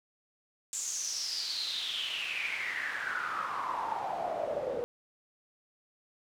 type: noise with band-pass filter sweep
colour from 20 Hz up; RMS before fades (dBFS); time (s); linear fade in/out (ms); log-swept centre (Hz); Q
pink; -35; 0.73-4.84; 0; 7400 to 480; 7.8
effects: none